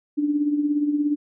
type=tone with tremolo; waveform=sine; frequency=293.7 Hz; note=D4; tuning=in tune; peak=-16 dBFS; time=0.17-1.16 s; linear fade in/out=20 ms; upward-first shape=triangle; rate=17 Hz; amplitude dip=65%; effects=none